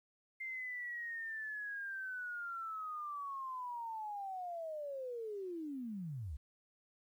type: linear sweep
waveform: sine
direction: down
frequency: 2100 to 60.2 Hz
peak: -40 dBFS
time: 0.4-6.37 s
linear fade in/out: 10 ms
effects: 12-bit